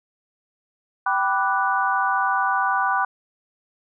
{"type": "chord", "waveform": "sine", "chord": "G major seventh", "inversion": "none", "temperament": "equal with one note detuned", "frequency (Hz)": [776.8, 987.8, 1174.7, 1480], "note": ["G5", "B5", "D6", "F#6"], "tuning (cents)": [-16, 0, 0, 0], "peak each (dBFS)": -24, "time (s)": [1.06, 3.05], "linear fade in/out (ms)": 5, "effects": []}